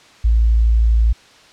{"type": "tone", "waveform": "sine", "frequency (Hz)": 56.2, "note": "A1", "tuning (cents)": 37, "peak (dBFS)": -10, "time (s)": [0.24, 1.13], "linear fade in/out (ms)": 10, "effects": ["white hiss -46 dBFS RMS until 1.52 s", "low-pass 5000 Hz 12 dB/octave"]}